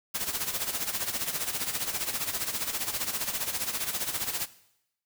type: noise with tremolo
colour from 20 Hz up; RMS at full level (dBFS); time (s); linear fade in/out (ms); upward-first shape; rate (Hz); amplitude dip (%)
white; -29; 0.14-4.46; 10; sine; 15; 70
effects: noise-tail reverb RT60 0.8 s tail -17 dB re dry